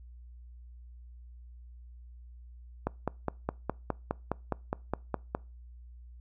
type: click train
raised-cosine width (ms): 1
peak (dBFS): -15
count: 13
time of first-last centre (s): 2.87-5.349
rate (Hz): 4.84
effects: noise-tail reverb RT60 0.3 s tail -24 dB re dry + added 60 Hz sine -47 dBFS peak until 6.2 s